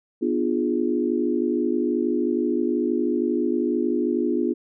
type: chord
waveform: sine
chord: B diminished seventh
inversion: none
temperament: equal with one note detuned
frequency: 246.9 / 299.7 / 349.2 / 415.3 Hz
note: B3 / D4 / F4 / Ab4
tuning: 0 / +35 / 0 / 0 cents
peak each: -25 / -26 / -24 / -28 dBFS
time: 0.21-4.54 s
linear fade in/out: 20 ms
effects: none